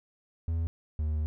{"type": "tone pair in turn", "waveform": "triangle", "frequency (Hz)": [82.41, 76.86], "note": ["E2", "D#2"], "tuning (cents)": [0, -21], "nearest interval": "minor second", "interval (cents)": 121, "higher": "first", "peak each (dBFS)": [-25, -25], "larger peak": "neither", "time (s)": [[0.48, 0.67], [0.99, 1.26]], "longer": "second", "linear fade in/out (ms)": 0, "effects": []}